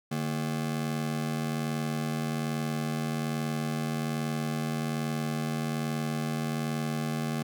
40% pulse ring-modulated tone, 188.8 Hz, F#3, 35 cents sharp, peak -25 dBFS, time 0.11-7.43 s, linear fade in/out 10 ms, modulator 40.6 Hz, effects none

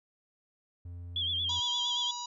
triangle tone, 87.31 Hz, F2, in tune, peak -38 dBFS, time 0.85-1.6 s, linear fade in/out 5 ms
sine tone with vibrato, 3300 Hz, G#7, 12 cents flat, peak -29 dBFS, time 1.16-2.11 s, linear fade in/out 2 ms, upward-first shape sine, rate 8.7 Hz, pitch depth 83 cents each way
harmonic tone, 970 Hz, B5, 31 cents flat, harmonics 1 / 3 / 4 / 5 / 6 / 7, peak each -39 / -51 / -42 / -45 / -49 / -44 dBFS, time 1.49-2.26 s, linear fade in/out 5 ms
effects none

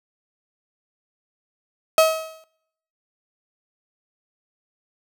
35% pulse tone with exponential decay, 639 Hz, D#5, 46 cents sharp, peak -8 dBFS, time 1.98-2.44 s, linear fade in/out 1 ms, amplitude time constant 100 ms, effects noise-tail reverb RT60 0.8 s tail -24 dB re dry

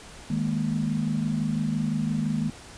sine chord, D# suspended fourth, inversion none, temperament just, 155.56 / 207.4 / 233.3 Hz, D#3 / G#3 / A#3, 0 / -2 / +2 cents, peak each -28 dBFS, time 0.3-2.5 s, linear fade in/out 5 ms, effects pink hiss -45 dBFS RMS until 2.77 s + resampled to 22050 Hz

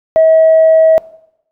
sine tone, 642 Hz, E5, 46 cents flat, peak -3 dBFS, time 0.16-0.98 s, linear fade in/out 0 ms, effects noise-tail reverb RT60 0.8 s tail -20 dB re dry + tanh soft clip ceiling -1 dBFS

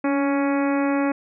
harmonic tone with a mistuned harmonic, 278.3 Hz, C#4, 7 cents sharp, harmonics 1 / 2 / 3 / 4 / 5 / 6 / 7 / 8 / 9, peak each -20 / -26 / -30 / -32 / -34 / -36 / -37 / -38 / -39 dBFS, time 0.04-1.12 s, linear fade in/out 5 ms, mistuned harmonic 1, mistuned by +29 cents, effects none

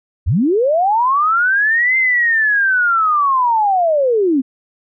sine linear two-way sweep, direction up then down, 59.7 to 2093 to 247.5 Hz, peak -11 dBFS, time 0.26-4.42 s, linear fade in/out 20 ms, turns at 1.97 s, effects none

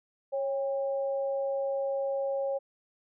sine tone pair together, 549.4 / 800 Hz, C#5 / G5, -16 / +35 cents, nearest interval perfect fifth, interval 651 cents, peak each -28 / -39 dBFS, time 0.32-2.59 s, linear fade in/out 20 ms, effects none

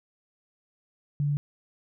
sine tone, 144.9 Hz, D3, 23 cents flat, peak -23 dBFS, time 1.2-1.37 s, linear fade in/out 0 ms, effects none

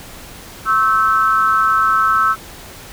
sine tone with amplitude modulation, 1312 Hz, E6, 9 cents flat, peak -7 dBFS, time 0.65-2.36 s, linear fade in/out 50 ms, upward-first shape sine, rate 218 Hz, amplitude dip 90%, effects pink hiss -36 dBFS RMS until 2.92 s

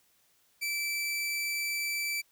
sawtooth tone, 2324 Hz, D7, 19 cents flat, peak -27 dBFS, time 0.61-2.22 s, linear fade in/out 20 ms, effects white hiss -68 dBFS RMS until 2.31 s

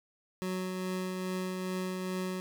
25% pulse tone with tremolo, 185 Hz, F#3, in tune, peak -28 dBFS, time 0.42-2.4 s, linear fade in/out 0 ms, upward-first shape triangle, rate 2.4 Hz, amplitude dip 30%, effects none

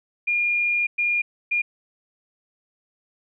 sine tone bursts at uneven times, 2418 Hz, D7, 50 cents sharp, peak -19 dBFS, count 3, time 0.27-0.87 / 0.98-1.22 / 1.51-1.62 s, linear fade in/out 10 ms, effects none

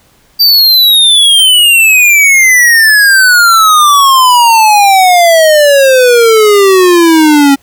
square exponential sweep, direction down, 4699 to 273.6 Hz, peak -3 dBFS, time 0.39-7.56 s, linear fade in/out 20 ms, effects pink hiss -47 dBFS RMS until 7.62 s

